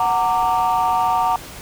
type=chord; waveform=sine; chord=Gb augmented; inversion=none; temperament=equal with one note detuned; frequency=740 / 920.6 / 1174.7 Hz; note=Gb5 / Bb5 / D6; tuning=0 / -22 / 0 cents; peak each=-18 / -17 / -21 dBFS; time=0-1.36 s; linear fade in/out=2 ms; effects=tanh soft clip ceiling -10 dBFS + pink hiss -36 dBFS RMS until 1.61 s